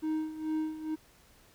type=tone with tremolo; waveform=triangle; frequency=312.7 Hz; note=D#4; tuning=9 cents sharp; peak=-26 dBFS; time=0.02-0.96 s; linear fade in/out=20 ms; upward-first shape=sine; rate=2.3 Hz; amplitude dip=75%; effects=pink hiss -61 dBFS RMS until 1.54 s